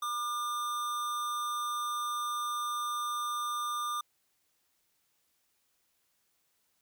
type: tone with amplitude modulation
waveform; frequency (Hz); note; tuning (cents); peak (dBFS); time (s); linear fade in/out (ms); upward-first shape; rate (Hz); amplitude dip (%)
square; 1200; D6; +37; -31; 0.02-4.01; 5; sine; 235; 35
effects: white hiss -75 dBFS RMS until 6.81 s